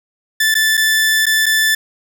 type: tone with dropouts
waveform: sawtooth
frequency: 1756 Hz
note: A6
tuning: 4 cents flat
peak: -8 dBFS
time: 0.4-1.75 s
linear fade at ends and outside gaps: 5 ms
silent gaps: 0.543-0.551 / 0.771-0.775 / 1.257-1.265 / 1.459-1.463 s
effects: none